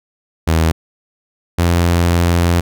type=tone pair in turn; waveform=sawtooth; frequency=80.9 / 86.13 Hz; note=E2 / F2; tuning=-32 / -23 cents; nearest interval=minor second; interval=109 cents; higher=second; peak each=-7 dBFS; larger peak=neither; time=0.47-0.72 / 1.58-2.61 s; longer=second; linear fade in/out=10 ms; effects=none